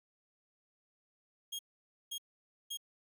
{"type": "tone bursts", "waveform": "sawtooth", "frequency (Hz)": 3258, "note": "G#7", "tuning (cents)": -34, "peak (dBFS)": -35, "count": 3, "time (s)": [1.52, 2.773], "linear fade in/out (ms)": 10, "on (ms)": 71, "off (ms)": 520, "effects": ["12-bit"]}